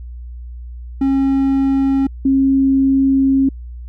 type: tone pair in turn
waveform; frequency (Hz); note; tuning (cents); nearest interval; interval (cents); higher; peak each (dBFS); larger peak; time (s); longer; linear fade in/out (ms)
triangle / sine; 271.2 / 269.8; C#4 / C#4; -38 / -47; unison; 9; first; -10; neither; 1.01-2.07 / 2.25-3.49; second; 5
effects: added 60 Hz sine -28 dBFS peak until 3.88 s